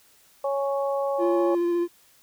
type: harmonic tone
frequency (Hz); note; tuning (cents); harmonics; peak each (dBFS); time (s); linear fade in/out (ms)
277.2; C#4; 0; 2 / 3 / 4; -24 / -31 / -33; 0.44-1.55; 5
type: tone with vibrato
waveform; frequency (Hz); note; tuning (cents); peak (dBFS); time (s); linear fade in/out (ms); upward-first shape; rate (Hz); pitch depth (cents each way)
triangle; 345.9; F4; -17; -19; 1.18-1.88; 50; square; 14; 11
effects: white hiss -58 dBFS RMS until 2.22 s